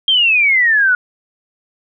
sine exponential sweep, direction down, 3234 to 1440 Hz, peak -9 dBFS, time 0.08-0.95 s, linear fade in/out 2 ms, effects none

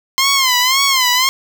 10% pulse tone with vibrato, 1046.5 Hz, C6, in tune, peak -3 dBFS, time 0.18-1.29 s, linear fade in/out 0 ms, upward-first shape sine, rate 1.9 Hz, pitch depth 110 cents each way, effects none

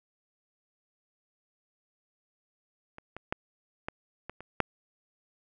clicks, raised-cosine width 0.5 ms, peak -29 / -25 / -14 / -18 / -23 / -28 / -8 dBFS, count 7, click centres 2.984 / 3.166 / 3.325 / 3.885 / 4.296 / 4.406 / 4.603 s, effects none

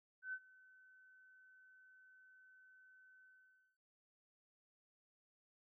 sine tone with ADSR envelope, 1519 Hz, F#6, 45 cents sharp, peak -40 dBFS, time 0.22-3.78 s, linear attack 110 ms, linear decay 57 ms, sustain -23 dB, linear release 540 ms, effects none

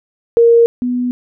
sine tone pair in turn, 466.2 / 247 Hz, A#4 / B3, 0 / 0 cents, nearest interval major seventh, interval 1100 cents, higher first, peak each -5 / -14 dBFS, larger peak first, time 0.37-0.66 / 0.82-1.11 s, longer neither, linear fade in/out 0 ms, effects none

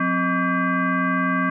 sine tone with frequency modulation, 703 Hz, F5, 11 cents sharp, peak -18 dBFS, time 0-1.5 s, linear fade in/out 5 ms, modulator 442 Hz, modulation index 2.4, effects none

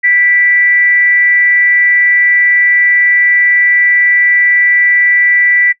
sine tone with frequency modulation, 1968 Hz, B6, 7 cents flat, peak -6 dBFS, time 0.03-5.73 s, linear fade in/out 20 ms, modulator 354 Hz, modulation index 0.24, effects noise-tail reverb RT60 0.1 s tail -21 dB re dry

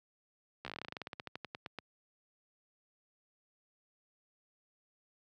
slowing click train, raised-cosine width 0.3 ms, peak -25 dBFS, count 23, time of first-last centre 0.65-1.787 s, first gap 14 ms, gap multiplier 1.11, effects high-pass 100 Hz 12 dB/octave

